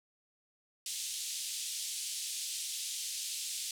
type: band-pass noise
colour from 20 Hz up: white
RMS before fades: -39 dBFS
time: 0.86-3.71 s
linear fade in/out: 2 ms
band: 3000 to 9700 Hz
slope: 24 dB/octave
effects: none